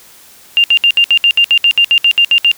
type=tone bursts; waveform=sine; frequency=2794 Hz; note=F7; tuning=in tune; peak=-5 dBFS; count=15; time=0.57-2.515 s; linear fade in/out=0 ms; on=69 ms; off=65 ms; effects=white hiss -41 dBFS RMS until 2.57 s